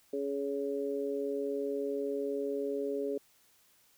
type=harmonic tone; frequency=140 Hz; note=C#3; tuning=18 cents sharp; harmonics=2 / 3 / 4; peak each=-38 / -33 / -39 dBFS; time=0.13-3.18 s; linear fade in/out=5 ms; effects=white hiss -66 dBFS RMS until 3.97 s